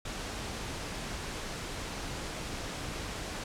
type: noise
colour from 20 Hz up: pink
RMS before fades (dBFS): -38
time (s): 0.05-3.44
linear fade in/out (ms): 5
effects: low-pass 8000 Hz 12 dB/octave